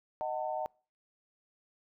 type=chord; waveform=sine; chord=D# diminished; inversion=none; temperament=just; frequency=622.3 / 746.7 / 896 Hz; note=D#5 / F#5 / A5; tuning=0 / +16 / +31 cents; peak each=-36 / -36 / -38 dBFS; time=0.21-0.66 s; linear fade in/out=0 ms; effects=noise-tail reverb RT60 0.4 s tail -26 dB re dry